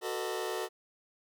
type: chord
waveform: sawtooth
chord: B dominant seventh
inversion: second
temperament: just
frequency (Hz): 370.4 / 444.5 / 493.9 / 617.4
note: F#4 / A4 / B4 / D#5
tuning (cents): +2 / +18 / 0 / -14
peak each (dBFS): -33 / -33 / -38 / -38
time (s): 0.01-0.69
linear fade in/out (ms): 50
effects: none